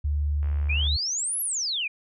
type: tone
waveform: sine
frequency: 73.42 Hz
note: D2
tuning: in tune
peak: -22 dBFS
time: 0.04-0.97 s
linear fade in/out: 10 ms
type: click train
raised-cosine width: 0.5 ms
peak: -32 dBFS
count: 32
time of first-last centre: 0.43-0.87 s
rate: 70.5 Hz
type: exponential two-way sweep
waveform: sine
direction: up then down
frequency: 2334 to 11600 to 2334 Hz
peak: -25 dBFS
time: 0.69-1.88 s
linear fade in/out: 10 ms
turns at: 1.41 s
effects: none